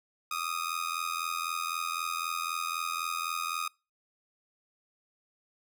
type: tone with amplitude modulation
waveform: sawtooth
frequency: 1243 Hz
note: D#6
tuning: 2 cents flat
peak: -24 dBFS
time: 0.31-3.68 s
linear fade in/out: 5 ms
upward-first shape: sine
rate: 83.9 Hz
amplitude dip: 85%
effects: noise-tail reverb RT60 0.3 s tail -26 dB re dry